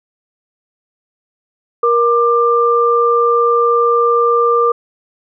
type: tone pair together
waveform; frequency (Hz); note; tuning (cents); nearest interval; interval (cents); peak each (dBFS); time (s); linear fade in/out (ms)
sine; 471.8 / 1188.9; A#4 / D6; +21 / +21; octave + major third; 1600; -12; 1.83-4.72; 5
effects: none